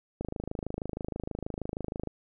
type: click train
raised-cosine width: 2 ms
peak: -20 dBFS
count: 50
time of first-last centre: 0.21-2.073 s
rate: 26.3 Hz
effects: none